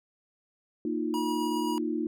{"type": "chord", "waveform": "sine", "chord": "Bb suspended fourth", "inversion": "none", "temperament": "just", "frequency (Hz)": [233.1, 310.8, 349.6], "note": ["Bb3", "Eb4", "F4"], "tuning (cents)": [0, -2, 2], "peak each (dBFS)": [-33, -30, -33], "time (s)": [0.85, 2.07], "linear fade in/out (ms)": 2}
{"type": "tone with tremolo", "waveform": "square", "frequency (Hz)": 963, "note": "B5", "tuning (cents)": -44, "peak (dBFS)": -32, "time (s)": [1.14, 1.78], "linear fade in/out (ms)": 0, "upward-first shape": "triangle", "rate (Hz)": 7.6, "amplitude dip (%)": 25}
{"effects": []}